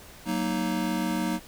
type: chord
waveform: square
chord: D# minor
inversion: first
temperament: just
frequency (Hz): 186.68 / 233.3 / 311.1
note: F#3 / A#3 / D#4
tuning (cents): +16 / +2 / 0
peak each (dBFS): -31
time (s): 0.25-1.4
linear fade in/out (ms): 50
effects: pink hiss -48 dBFS RMS until 1.47 s